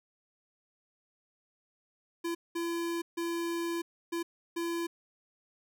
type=tone bursts at uneven times; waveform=square; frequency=338.5 Hz; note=E4; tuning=46 cents sharp; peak=-32 dBFS; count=5; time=2.24-2.35 / 2.55-3.02 / 3.17-3.82 / 4.12-4.23 / 4.56-4.87 s; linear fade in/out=10 ms; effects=none